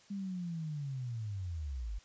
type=linear sweep; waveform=sine; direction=down; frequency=202.9 to 46.25 Hz; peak=-36 dBFS; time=0.1-1.99 s; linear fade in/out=10 ms; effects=white hiss -62 dBFS RMS until 2.04 s + resampled to 16000 Hz